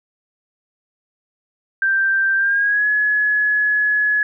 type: tone with pitch glide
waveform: sine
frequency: 1572 to 1694.6 Hz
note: G6 to G#6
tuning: +4 to +34 cents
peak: -14 dBFS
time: 1.82-4.23 s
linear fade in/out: 2 ms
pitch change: +130 cents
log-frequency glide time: 2.36-2.88 s
effects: none